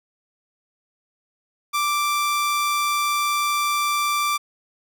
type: tone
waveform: sawtooth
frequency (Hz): 1174.7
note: D6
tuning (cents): 0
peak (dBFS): -16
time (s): 1.73-4.38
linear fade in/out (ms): 20
effects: none